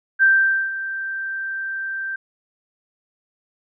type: tone with ADSR envelope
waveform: sine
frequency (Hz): 1568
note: G6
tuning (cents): 0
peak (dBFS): -10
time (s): 0.19-2.16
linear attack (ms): 36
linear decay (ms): 480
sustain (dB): -14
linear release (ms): 5
effects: none